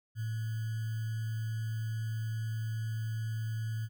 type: tone with sample-and-hold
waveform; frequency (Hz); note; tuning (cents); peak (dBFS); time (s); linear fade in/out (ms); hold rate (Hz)
sine; 111.3; A2; +20; -32; 0.15-3.89; 50; 1575
effects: none